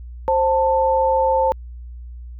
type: tone pair together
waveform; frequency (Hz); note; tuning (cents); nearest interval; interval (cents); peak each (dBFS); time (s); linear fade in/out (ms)
sine; 527.4 / 887; C5 / A5; +14 / +14; major sixth; 900; -17; 0.28-1.52; 0
effects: added 60 Hz sine -32 dBFS peak until 2.39 s